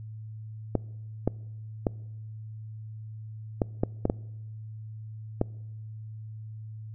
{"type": "clicks", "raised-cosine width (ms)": 2, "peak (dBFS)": -10, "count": 8, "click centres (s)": [0.753, 1.276, 1.868, 3.618, 3.835, 4.054, 4.099, 5.414], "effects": ["noise-tail reverb RT60 1.0 s tail -24 dB re dry", "added 109 Hz sine -38 dBFS peak until 6.94 s"]}